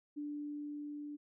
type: tone with level ramp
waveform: sine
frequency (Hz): 293.7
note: D4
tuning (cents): 0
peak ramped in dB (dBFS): -38 to -42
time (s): 0.16-1.17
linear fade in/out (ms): 20
effects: none